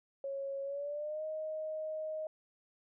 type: tone with pitch glide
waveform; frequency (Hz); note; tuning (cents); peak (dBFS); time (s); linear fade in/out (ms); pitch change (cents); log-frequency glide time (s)
sine; 550 to 624.5; C#5 to D#5; -14 to +6; -36; 0.24-2.27; 2; +220; 0.63-1.24
effects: none